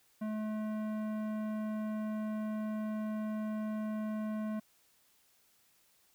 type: tone with tanh clipping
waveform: sine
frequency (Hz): 215.2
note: A3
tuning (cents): -38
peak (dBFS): -36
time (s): 0.21-4.6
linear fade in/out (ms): 10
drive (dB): 15
effects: white hiss -69 dBFS RMS until 6.14 s